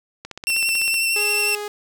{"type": "click train", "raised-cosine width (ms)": 0.2, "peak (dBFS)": -16, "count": 12, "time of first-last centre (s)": [0.25, 0.942], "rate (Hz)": 15.9}
{"type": "tone with vibrato", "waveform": "sawtooth", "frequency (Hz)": 2700, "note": "E7", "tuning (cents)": 41, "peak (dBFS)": -15, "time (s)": [0.47, 1.55], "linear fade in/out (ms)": 0, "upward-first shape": "sine", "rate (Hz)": 11, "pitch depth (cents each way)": 21}
{"type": "tone", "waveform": "sawtooth", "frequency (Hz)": 415.3, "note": "G#4", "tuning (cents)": 0, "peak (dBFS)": -23, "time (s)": [1.16, 1.68], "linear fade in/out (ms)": 2}
{"effects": []}